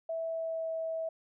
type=tone with pitch glide; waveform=sine; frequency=655 to 649.3 Hz; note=E5 to E5; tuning=-11 to -26 cents; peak=-32 dBFS; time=0.09-1.09 s; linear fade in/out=5 ms; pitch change=-15 cents; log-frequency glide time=0.28-0.7 s; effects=none